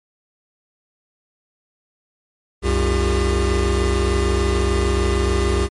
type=tone cluster; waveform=square; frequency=64.7 / 91.4 / 357.1 / 400.5 Hz; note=C2 / F#2 / F4 / G4; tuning=-19 / -21 / +39 / +37 cents; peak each=-19 / -25 / -26 / -23 dBFS; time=2.62-5.69 s; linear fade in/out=50 ms; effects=MP3 48 kbps